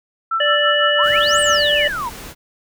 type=tone with tremolo; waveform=sine; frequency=1334 Hz; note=E6; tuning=20 cents sharp; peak=-15 dBFS; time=0.31-1.61 s; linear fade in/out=5 ms; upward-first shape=sine; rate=6 Hz; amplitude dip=90%
type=harmonic tone; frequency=587.3 Hz; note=D5; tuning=in tune; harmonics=1 / 3 / 5; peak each=-18 / -18 / -18 dBFS; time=0.4-1.88 s; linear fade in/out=5 ms
type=exponential two-way sweep; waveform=sine; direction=up then down; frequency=880 to 8870 to 880 Hz; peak=-21 dBFS; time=0.98-2.1 s; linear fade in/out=20 ms; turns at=1.4 s
type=noise; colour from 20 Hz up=pink; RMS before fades=-34 dBFS; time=1.02-2.35 s; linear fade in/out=50 ms
effects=none